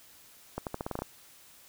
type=accelerating click train; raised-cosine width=1 ms; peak=-19 dBFS; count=9; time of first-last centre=0.58-1.02 s; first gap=88 ms; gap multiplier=0.86; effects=white hiss -56 dBFS RMS until 1.68 s